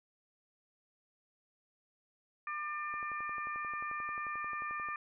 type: harmonic tone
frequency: 598 Hz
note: D5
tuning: 31 cents sharp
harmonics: 2 / 3 / 4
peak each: -38 / -42 / -45 dBFS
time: 2.47-4.96 s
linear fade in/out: 2 ms
type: click train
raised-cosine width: 1 ms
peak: -37 dBFS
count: 23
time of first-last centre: 2.94-4.887 s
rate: 11.3 Hz
effects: none